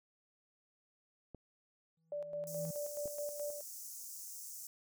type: clicks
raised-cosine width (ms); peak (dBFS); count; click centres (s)
2; -35; 2; 1.347 / 3.057
type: tone with exponential growth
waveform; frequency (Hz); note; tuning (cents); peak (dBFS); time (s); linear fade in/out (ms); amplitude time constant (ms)
triangle; 162.6; E3; -23; -36; 1.97-2.71; 5; 160
type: tone with tremolo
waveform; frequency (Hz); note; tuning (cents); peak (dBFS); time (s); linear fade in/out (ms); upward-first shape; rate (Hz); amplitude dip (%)
sine; 585; D5; -7; -37; 2.12-3.61; 2; square; 4.7; 55
type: high-pass noise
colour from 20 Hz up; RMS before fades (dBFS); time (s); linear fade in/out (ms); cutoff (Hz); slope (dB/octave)
pink; -48; 2.47-4.67; 2; 5700; 48
effects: none